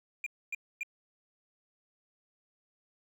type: tone bursts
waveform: triangle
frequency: 2409 Hz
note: D7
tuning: 43 cents sharp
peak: -31 dBFS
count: 3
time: 0.24-0.832 s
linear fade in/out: 2 ms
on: 24 ms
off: 260 ms
effects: none